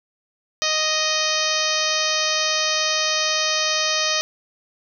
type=harmonic tone with a mistuned harmonic; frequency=622.3 Hz; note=D#5; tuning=in tune; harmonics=1 / 2 / 3 / 4 / 5 / 6 / 7 / 8 / 9 / 10; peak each=-28 / -28 / -28 / -28 / -28 / -28 / -28 / -28 / -28 / -28 dBFS; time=0.62-4.21 s; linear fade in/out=0 ms; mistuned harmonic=10; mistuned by=-17 cents; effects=none